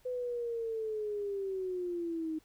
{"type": "linear sweep", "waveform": "sine", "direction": "down", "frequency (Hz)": [505, 311.1], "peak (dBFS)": -33, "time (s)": [0.05, 2.39], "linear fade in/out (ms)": 10, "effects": ["added 44 Hz sine -67 dBFS peak until 2.44 s", "pink hiss -67 dBFS RMS until 2.44 s"]}